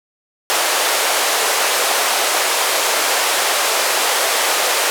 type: band-pass noise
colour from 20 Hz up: pink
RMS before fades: -17 dBFS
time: 0.5-4.9 s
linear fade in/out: 0 ms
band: 480 to 13000 Hz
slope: 24 dB/octave
effects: none